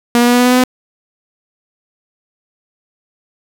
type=tone with pitch steps; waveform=sawtooth; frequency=238.6 / 240.7 / 242.8 / 244.9 / 247 / 249.2 / 251.3 / 253.5 Hz; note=A#3 / B3 / B3 / B3 / B3 / B3 / B3 / B3; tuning=+41 / -44 / -29 / -14 / 0 / +16 / +30 / +45 cents; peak=-4 dBFS; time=0.15-0.638 s; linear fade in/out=0 ms; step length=61 ms; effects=none